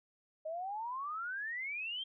sine exponential sweep, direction up, 614 to 3220 Hz, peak -37 dBFS, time 0.45-2.04 s, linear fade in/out 10 ms, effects none

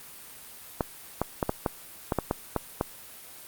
clicks, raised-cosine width 1 ms, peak -10 dBFS, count 10, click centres 0.808 / 1.216 / 1.428 / 1.494 / 1.662 / 2.122 / 2.187 / 2.311 / 2.563 / 2.811 s, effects white hiss -46 dBFS RMS until 3.47 s + Opus 32 kbps

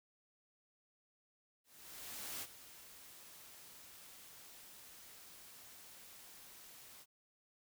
white noise with ADSR envelope, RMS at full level -44 dBFS, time 1.64-7.06 s, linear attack 780 ms, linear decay 43 ms, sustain -13 dB, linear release 46 ms, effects none

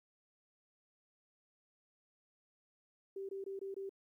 sine tone bursts, 390 Hz, G4, 9 cents flat, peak -40 dBFS, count 5, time 3.16-3.894 s, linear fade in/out 5 ms, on 130 ms, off 21 ms, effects 13-bit

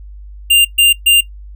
square tone bursts, 2794 Hz, F7, in tune, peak -6 dBFS, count 3, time 0.5-1.21 s, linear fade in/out 10 ms, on 150 ms, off 130 ms, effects noise-tail reverb RT60 0.1 s tail -18 dB re dry + added 50 Hz sine -30 dBFS peak until 1.55 s

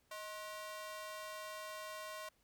sawtooth ring-modulated tone, 849 Hz, G#5, 38 cents sharp, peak -38 dBFS, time 0.11-2.29 s, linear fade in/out 5 ms, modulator 222 Hz, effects pink hiss -75 dBFS RMS until 2.43 s

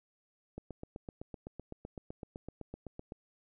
click train, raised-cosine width 2 ms, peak -29 dBFS, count 21, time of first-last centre 0.58-3.121 s, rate 7.87 Hz, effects none

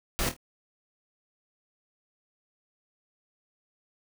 pink noise with echo, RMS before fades -28 dBFS, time 0.19-0.29 s, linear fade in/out 0 ms, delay 25 ms, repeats 3, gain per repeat -9 dB, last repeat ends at 0.365 s, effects none

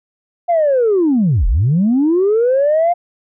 sine linear two-way sweep, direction down then up, 710 to 35.24 to 710 Hz, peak -9 dBFS, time 0.48-2.94 s, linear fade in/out 20 ms, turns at 1.47 s, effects tanh soft clip ceiling -7 dBFS

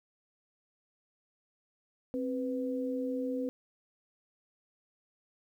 sine tone pair together, 263.5 / 497.4 Hz, C4 / B4, +12 / +12 cents, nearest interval major seventh, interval 1100 cents, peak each -33 / -35 dBFS, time 2.14-3.49 s, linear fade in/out 0 ms, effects 11-bit

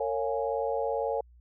sine chord, Bb minor seventh, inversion none, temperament equal with one note detuned, 456.3 / 554.4 / 698.5 / 830.6 Hz, Bb4 / Db5 / F5 / Ab5, -37 / 0 / 0 / 0 cents, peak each -31 / -31 / -36 / -34 dBFS, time 0-1.21 s, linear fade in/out 5 ms, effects added 60 Hz sine -53 dBFS peak until 1.4 s

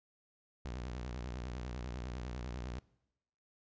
sawtooth tone with vibrato, 61.4 Hz, B1, 9 cents flat, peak -36 dBFS, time 0.65-2.79 s, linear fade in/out 0 ms, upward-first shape sine, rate 10 Hz, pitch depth 170 cents each way, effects noise-tail reverb RT60 0.9 s tail -23 dB re dry + resampled to 16000 Hz

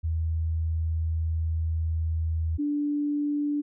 sine tone pair in turn, 80.9 / 292.2 Hz, E2 / D4, -32 / -9 cents, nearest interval octave + minor seventh, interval 2223 cents, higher second, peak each -24 dBFS, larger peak neither, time 0.03-2.58 / 2.58-3.62 s, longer first, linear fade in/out 20 ms, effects none

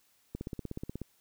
click train, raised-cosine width 3 ms, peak -24 dBFS, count 12, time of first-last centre 0.35-1.017 s, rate 16.5 Hz, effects white hiss -69 dBFS RMS until 1.2 s

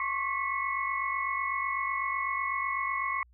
sine tone cluster, 1080 / 1128 / 1979 / 2189 Hz, C#6 / C#6 / B6 / C#7, -45 / +30 / +3 / -22 cents, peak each -32 / -35 / -36 / -34 dBFS, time 0-3.23 s, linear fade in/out 2 ms, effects added 60 Hz sine -57 dBFS peak until 3.33 s

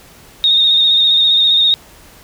sine tone with vibrato, 3702 Hz, A#7, 13 cents flat, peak -8 dBFS, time 0.44-1.74 s, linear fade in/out 0 ms, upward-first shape square, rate 15 Hz, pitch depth 26 cents each way, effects pink hiss -42 dBFS RMS until 2.23 s

